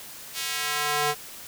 square tone with high-pass filter sweep, 148.1 Hz, D3, 15 cents sharp, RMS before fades -27 dBFS, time 0.33-1.15 s, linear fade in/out 50 ms, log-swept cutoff 3400 to 530 Hz, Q 0.79, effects white hiss -42 dBFS RMS until 1.47 s

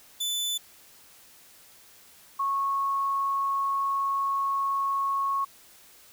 sawtooth / sine tone pair in turn, 3500 / 1100.3 Hz, A7 / C#6, -10 / -13 cents, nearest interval octave + minor sixth, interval 2003 cents, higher first, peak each -24 dBFS, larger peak neither, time 0.2-0.58 / 2.39-5.45 s, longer second, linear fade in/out 10 ms, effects white hiss -54 dBFS RMS until 6.12 s

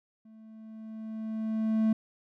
triangle tone with level ramp, 220 Hz, A3, in tune, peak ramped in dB -49 to -19 dBFS, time 0.25-1.93 s, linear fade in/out 5 ms, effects none

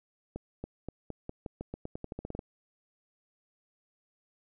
accelerating click train, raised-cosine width 2 ms, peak -24 dBFS, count 17, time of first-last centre 0.36-2.392 s, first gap 280 ms, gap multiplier 0.88, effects none

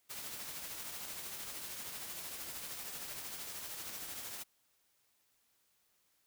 white noise with tremolo, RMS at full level -43 dBFS, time 0.09-4.44 s, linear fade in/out 20 ms, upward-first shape triangle, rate 13 Hz, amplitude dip 40%, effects white hiss -75 dBFS RMS until 6.26 s

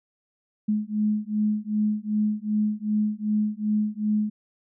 sine beating tone pair, 210.6 / 213.2 Hz, G#3 / G#3, +24 / +46 cents, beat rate 2.6 Hz, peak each -25 dBFS, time 0.68-4.3 s, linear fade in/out 10 ms, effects none

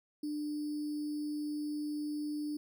sine tone with sample-and-hold, 298 Hz, D4, 25 cents sharp, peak -34 dBFS, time 0.23-2.57 s, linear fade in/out 5 ms, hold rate 4900 Hz, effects none

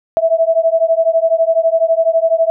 sine beating tone pair, 650 / 662 Hz, E5 / E5, -24 / +7 cents, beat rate 12 Hz, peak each -13 dBFS, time 0.17-2.5 s, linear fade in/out 0 ms, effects none

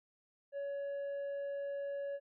sine tone with tanh clipping, 562 Hz, C#5, 24 cents sharp, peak -38 dBFS, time 0.52-2.2 s, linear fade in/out 50 ms, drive 4 dB, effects none

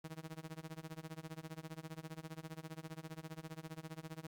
sawtooth tone with tremolo, 159.6 Hz, D#3, 44 cents sharp, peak -39 dBFS, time 0.04-4.27 s, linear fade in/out 5 ms, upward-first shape sine, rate 15 Hz, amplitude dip 95%, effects Opus 48 kbps

